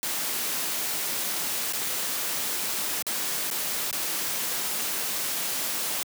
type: noise with dropouts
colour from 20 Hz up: white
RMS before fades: -29 dBFS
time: 0.03-6.03 s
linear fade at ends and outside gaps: 0 ms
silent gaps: 1.725-1.734 / 3.023-3.067 / 3.502-3.512 / 3.911-3.928 s
effects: high-pass 150 Hz 12 dB/octave